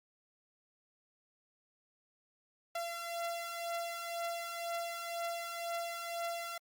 sawtooth beating tone pair, 680 / 682 Hz, F5 / F5, -46 / -41 cents, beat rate 2 Hz, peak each -39 / -35 dBFS, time 2.75-6.58 s, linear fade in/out 5 ms, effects Opus 48 kbps

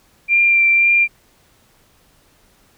sine tone with vibrato, 2373 Hz, D7, 17 cents sharp, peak -10 dBFS, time 0.28-1.08 s, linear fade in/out 50 ms, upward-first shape sine, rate 1.9 Hz, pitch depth 14 cents each way, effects pink hiss -55 dBFS RMS until 2.77 s

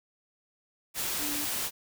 sine tone in noise, 293.7 Hz, D4, in tune, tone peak -37 dBFS, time 1.18-1.47 s, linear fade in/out 50 ms, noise white, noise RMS -32 dBFS, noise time 0.94-1.71 s, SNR -8 dB, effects none

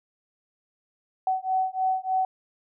sine beating tone pair, 752 / 755.3 Hz, F#5 / F#5, +28 / +35 cents, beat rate 3.3 Hz, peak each -26 dBFS, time 1.27-2.25 s, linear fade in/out 2 ms, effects none

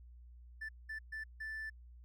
triangle tone bursts at uneven times, 1760 Hz, A6, in tune, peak -38 dBFS, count 4, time 0.61-0.69 / 0.89-0.99 / 1.12-1.24 / 1.4-1.7 s, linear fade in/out 10 ms, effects tanh soft clip ceiling -35 dBFS + added 60 Hz sine -53 dBFS peak until 2.04 s

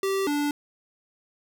square tone pair in turn, 388.8 / 291.3 Hz, G4 / D4, -14 / -14 cents, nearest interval perfect fourth, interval 500 cents, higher first, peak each -24 dBFS, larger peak neither, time 0.03-0.27 / 0.27-0.51 s, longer neither, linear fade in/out 2 ms, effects 10-bit

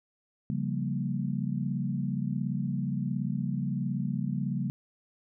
sine chord, G half-diminished seventh, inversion second, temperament equal, 138.59 / 174.61 / 196 / 233.1 Hz, Db3 / F3 / G3 / Bb3, 0 / 0 / 0 / 0 cents, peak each -32 / -35 / -33 / -35 dBFS, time 0.5-4.7 s, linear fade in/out 0 ms, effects none

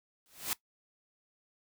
white noise with exponential growth, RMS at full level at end -30 dBFS, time 0.26-0.53 s, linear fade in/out 0 ms, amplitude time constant 57 ms, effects noise-tail reverb RT60 0.1 s tail -19 dB re dry

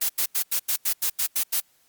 blue noise bursts, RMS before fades -23 dBFS, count 10, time 0.01-1.604 s, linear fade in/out 10 ms, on 82 ms, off 86 ms, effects white hiss -63 dBFS RMS until 1.88 s + Opus 48 kbps

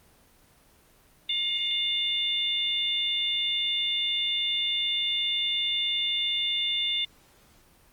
harmonic tone, 710 Hz, F5, 28 cents sharp, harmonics 3 / 4 / 5, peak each -35 / -31 / -26 dBFS, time 1.29-7.05 s, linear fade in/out 5 ms, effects pink hiss -59 dBFS RMS until 7.92 s + Opus 24 kbps

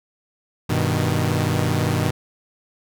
sawtooth chord, G augmented, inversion none, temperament equal, 98 / 123.47 / 155.56 Hz, G2 / B2 / D#3, 0 / 0 / 0 cents, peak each -19 dBFS, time 0.69-2.11 s, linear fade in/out 10 ms, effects none

